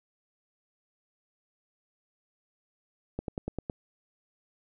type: slowing click train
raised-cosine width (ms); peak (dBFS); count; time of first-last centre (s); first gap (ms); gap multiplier
2; -19; 6; 3.19-3.698; 92; 1.05
effects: none